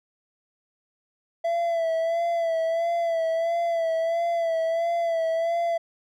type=tone with vibrato; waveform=triangle; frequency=667 Hz; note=E5; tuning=20 cents sharp; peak=-20 dBFS; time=1.44-5.78 s; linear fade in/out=10 ms; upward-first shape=sine; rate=1.5 Hz; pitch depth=42 cents each way; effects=none